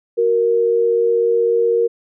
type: tone pair together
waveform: sine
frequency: 370 / 466.2 Hz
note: F#4 / A#4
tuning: 0 / 0 cents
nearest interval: major third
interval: 400 cents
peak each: -21 / -13 dBFS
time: 0.17-1.88 s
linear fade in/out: 20 ms
effects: none